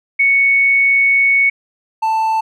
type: tone pair in turn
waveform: sine / triangle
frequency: 2219 / 884.7 Hz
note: C#7 / A5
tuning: +1 / +9 cents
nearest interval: octave + major third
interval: 1592 cents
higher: first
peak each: -9 / -11 dBFS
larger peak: first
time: 0.19-1.5 / 2.02-2.41 s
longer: first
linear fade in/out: 10 ms
effects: none